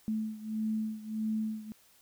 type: beating tone pair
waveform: sine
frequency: 217.4 / 219 Hz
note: A3 / A3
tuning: -21 / -8 cents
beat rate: 1.6 Hz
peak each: -33 / -36 dBFS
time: 0.08-1.72 s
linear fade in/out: 0 ms
effects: white hiss -63 dBFS RMS until 2.01 s

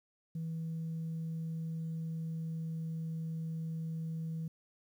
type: tone with pitch glide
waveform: sine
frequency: 162.6 to 161.66 Hz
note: E3 to E3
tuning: -23 to -33 cents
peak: -34 dBFS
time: 0.35-4.48 s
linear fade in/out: 5 ms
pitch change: -10 cents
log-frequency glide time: 0.65-3.12 s
effects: tanh soft clip ceiling -33 dBFS + 11-bit

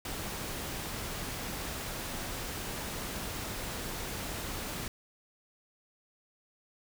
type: noise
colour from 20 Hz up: pink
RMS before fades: -38 dBFS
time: 0.05-4.88 s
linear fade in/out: 2 ms
effects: none

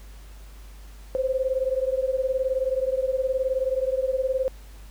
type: beating tone pair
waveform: sine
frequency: 516 / 535 Hz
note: C5 / C5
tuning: -24 / +38 cents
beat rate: 19 Hz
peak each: -24 / -26 dBFS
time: 1.15-4.48 s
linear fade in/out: 0 ms
effects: added 50 Hz sine -41 dBFS peak until 4.9 s + pink hiss -53 dBFS RMS until 4.9 s

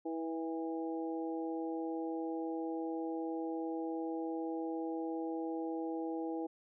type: harmonic tone with a mistuned harmonic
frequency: 162.8 Hz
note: E3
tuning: 21 cents flat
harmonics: 2 / 3 / 4 / 5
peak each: -37 / -42 / -49 / -45 dBFS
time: 0.05-6.47 s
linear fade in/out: 10 ms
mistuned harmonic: 4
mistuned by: +22 cents
effects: none

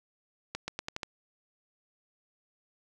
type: accelerating click train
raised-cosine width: 0.2 ms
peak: -17 dBFS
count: 6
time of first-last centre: 0.55-1.032 s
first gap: 130 ms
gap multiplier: 0.85
effects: none

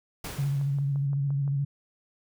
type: noise with exponential decay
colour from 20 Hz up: pink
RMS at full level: -35 dBFS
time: 0.24-1.07 s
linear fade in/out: 5 ms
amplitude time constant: 180 ms
type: tone with vibrato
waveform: sine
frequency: 140 Hz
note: C#3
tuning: 18 cents sharp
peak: -24 dBFS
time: 0.38-1.65 s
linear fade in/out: 10 ms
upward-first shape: square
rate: 14 Hz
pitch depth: 32 cents each way
type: click train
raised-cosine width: 1 ms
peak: -34 dBFS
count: 7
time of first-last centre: 0.44-1.478 s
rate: 5.78 Hz
effects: none

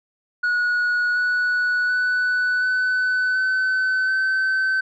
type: tone with pitch steps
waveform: sine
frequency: 1458 / 1473.2 / 1488.6 / 1504.2 / 1519.9 / 1535.8 Hz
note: F#6 / F#6 / F#6 / F#6 / F#6 / G6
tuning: -26 / -8 / +10 / +28 / +46 / -36 cents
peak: -15 dBFS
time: 0.43-4.81 s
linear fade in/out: 10 ms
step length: 730 ms
effects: tanh soft clip ceiling -17 dBFS

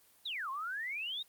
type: exponential two-way sweep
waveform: sine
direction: down then up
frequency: 4089 to 1033 to 3835 Hz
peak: -36 dBFS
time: 0.25-1.23 s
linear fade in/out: 10 ms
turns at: 0.5 s
effects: white hiss -65 dBFS RMS until 1.28 s + Opus 24 kbps

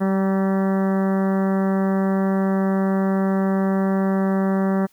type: harmonic tone with a mistuned harmonic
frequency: 192.9 Hz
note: G3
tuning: 28 cents flat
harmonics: 1 / 2 / 3 / 4 / 5 / 6 / 7 / 8 / 9 / 10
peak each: -18 / -26 / -28 / -32 / -36 / -35 / -38 / -41 / -40 / -44 dBFS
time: 0-4.87 s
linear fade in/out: 20 ms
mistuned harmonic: 5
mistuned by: -25 cents
effects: white hiss -59 dBFS RMS until 4.92 s

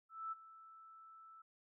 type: tone with ADSR envelope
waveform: sine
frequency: 1318.5 Hz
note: E6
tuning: in tune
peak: -39 dBFS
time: 0.09-1.42 s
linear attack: 230 ms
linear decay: 20 ms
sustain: -17 dB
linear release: 6 ms
effects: none

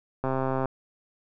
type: click train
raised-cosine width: 1 ms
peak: -14 dBFS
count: 56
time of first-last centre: 0.24-0.657 s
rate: 132 Hz
effects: none

